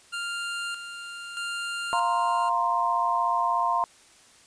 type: tone with tremolo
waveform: 25% pulse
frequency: 1396.9 Hz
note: F6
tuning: in tune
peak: -26 dBFS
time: 0.12-2.5 s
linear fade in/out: 20 ms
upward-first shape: square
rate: 0.8 Hz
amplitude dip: 55%
type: chord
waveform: sine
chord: F suspended fourth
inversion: none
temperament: just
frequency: 698.5 / 931.3 / 1047.7 Hz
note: F5 / Bb5 / C6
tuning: 0 / -2 / +2 cents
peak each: -28 / -26 / -25 dBFS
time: 1.93-3.84 s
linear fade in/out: 0 ms
effects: white hiss -55 dBFS RMS until 4.46 s + resampled to 22050 Hz